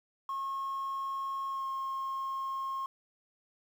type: tone with pitch glide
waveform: triangle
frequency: 1085 to 1074.4 Hz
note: C#6 to C6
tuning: -37 to +46 cents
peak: -30 dBFS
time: 0.29-2.86 s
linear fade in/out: 2 ms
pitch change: -17 cents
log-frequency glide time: 1.49-1.67 s
effects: tanh soft clip ceiling -29 dBFS + 10-bit